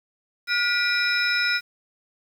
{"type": "tone cluster", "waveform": "sine", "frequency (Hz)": [1433, 1966, 2399, 3888, 5190], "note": ["F6", "B6", "D7", "B7", "E8"], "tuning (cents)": [44, -8, 36, -28, -28], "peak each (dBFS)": [-23, -29, -26, -28, -27], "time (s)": [0.47, 1.61], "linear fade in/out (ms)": 50, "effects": ["tanh soft clip ceiling -10 dBFS", "8-bit"]}